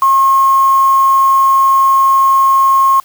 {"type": "tone with quantisation", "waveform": "sine", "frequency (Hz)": 1078, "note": "C#6", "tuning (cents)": -49, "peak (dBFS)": -6, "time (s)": [0.02, 3], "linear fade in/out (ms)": 2, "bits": 4, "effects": ["white hiss -45 dBFS RMS until 3.04 s"]}